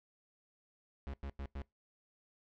45% pulse tone bursts, 69.3 Hz, C#2, in tune, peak -40 dBFS, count 4, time 1.07-1.618 s, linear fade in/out 0 ms, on 65 ms, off 96 ms, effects noise-tail reverb RT60 0.2 s tail -23 dB re dry + low-pass 3000 Hz 12 dB/octave

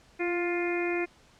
harmonic tone with a mistuned harmonic, 351.2 Hz, F4, 10 cents sharp, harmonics 1 / 2 / 3 / 4 / 5 / 6 / 7, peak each -28 / -37 / -44 / -42 / -40 / -36 / -36 dBFS, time 0.19-1.06 s, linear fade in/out 20 ms, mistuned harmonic 1, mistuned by -23 cents, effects pink hiss -59 dBFS RMS until 1.39 s + low-pass 7000 Hz 12 dB/octave

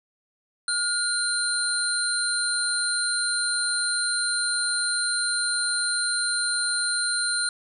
sine tone cluster, 1433 / 4134 / 9060 Hz, F6 / C8 / C#9, +44 / -22 / +37 cents, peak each -27 dBFS, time 0.68-7.49 s, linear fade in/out 2 ms, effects none

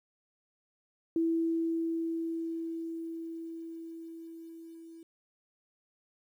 sine tone with level ramp, 329.6 Hz, E4, in tune, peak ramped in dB -25 to -47 dBFS, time 1.16-5.03 s, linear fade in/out 2 ms, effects 11-bit

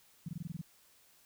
sine tone bursts, 165.6 Hz, E3, 8 cents sharp, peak -36 dBFS, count 8, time 0.26-0.615 s, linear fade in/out 5 ms, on 26 ms, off 21 ms, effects white hiss -65 dBFS RMS until 1.25 s

